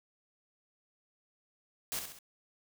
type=noise with echo; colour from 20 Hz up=white; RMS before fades=-36 dBFS; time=1.92-1.99 s; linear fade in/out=0 ms; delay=66 ms; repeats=3; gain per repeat=-6 dB; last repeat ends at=2.188 s; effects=none